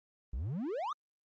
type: exponential sweep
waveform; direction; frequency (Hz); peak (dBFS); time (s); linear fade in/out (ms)
triangle; up; 51.4 to 1282; -32; 0.33-0.93; 5
effects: Opus 24 kbps